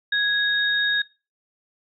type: tone pair together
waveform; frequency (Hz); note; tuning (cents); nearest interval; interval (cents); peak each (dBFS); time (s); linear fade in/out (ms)
sine; 1661.2 / 3734; G#6 / A#7; 0 / +2; octave + major second; 1402; -20 / -24; 0.12-1.02; 5
effects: noise-tail reverb RT60 0.3 s tail -21 dB re dry